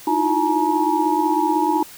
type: tone cluster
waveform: sine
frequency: 308.2 / 324.2 / 354.3 / 856 / 946 Hz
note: D#4 / E4 / F4 / A5 / A#5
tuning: -16 / -29 / +25 / -48 / +25 cents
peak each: -22 / -25 / -25 / -21 / -21 dBFS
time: 0.07-1.83 s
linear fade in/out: 5 ms
effects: white hiss -41 dBFS RMS until 1.97 s